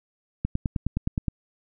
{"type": "click train", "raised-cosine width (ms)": 5, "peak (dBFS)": -12, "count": 9, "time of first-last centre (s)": [0.45, 1.282], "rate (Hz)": 9.61, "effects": []}